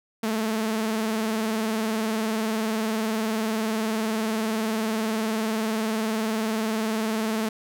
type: tone with vibrato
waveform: sawtooth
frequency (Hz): 220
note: A3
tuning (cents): 0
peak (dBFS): -20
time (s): 0.23-7.49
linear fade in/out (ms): 5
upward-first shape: triangle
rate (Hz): 20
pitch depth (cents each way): 81
effects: none